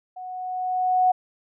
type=tone with level ramp; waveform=sine; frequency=737 Hz; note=F#5; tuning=7 cents flat; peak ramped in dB=-34 to -14 dBFS; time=0.16-1.12 s; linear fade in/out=10 ms; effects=none